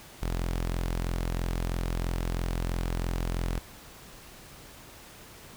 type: tone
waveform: sawtooth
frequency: 43.04 Hz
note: F1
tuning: 25 cents flat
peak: -24 dBFS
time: 0.22-3.59 s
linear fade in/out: 0 ms
effects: pink hiss -49 dBFS RMS until 5.56 s